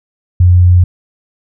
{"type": "tone", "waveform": "sine", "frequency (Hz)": 89.3, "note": "F2", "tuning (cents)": 39, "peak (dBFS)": -3, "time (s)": [0.4, 0.84], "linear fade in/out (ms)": 5, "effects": []}